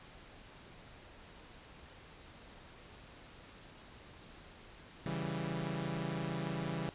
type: chord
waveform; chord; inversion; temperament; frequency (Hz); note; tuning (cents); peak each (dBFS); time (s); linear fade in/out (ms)
sawtooth; C# diminished; none; equal; 138.59 / 164.81 / 196; C#3 / E3 / G3; 0 / 0 / 0; -37 / -35 / -38; 5.06-6.89; 0
effects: pink hiss -55 dBFS RMS until 6.94 s + resampled to 8000 Hz